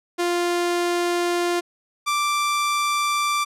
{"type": "tone pair in turn", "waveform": "sawtooth", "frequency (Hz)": [349.2, 1174.6], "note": ["F4", "D6"], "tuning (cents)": [0, 0], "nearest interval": "octave + major sixth", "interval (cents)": 2100, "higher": "second", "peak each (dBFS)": -16, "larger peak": "neither", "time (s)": [[0.18, 1.61], [2.06, 3.45]], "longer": "first", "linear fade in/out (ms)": 20, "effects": ["low-pass 11000 Hz 12 dB/octave"]}